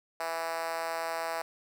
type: tone with high-pass filter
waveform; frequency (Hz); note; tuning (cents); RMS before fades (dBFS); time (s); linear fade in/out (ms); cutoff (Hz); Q
5% pulse; 164.81; E3; 0; -34; 0.2-1.42; 2; 660; 2.6
effects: none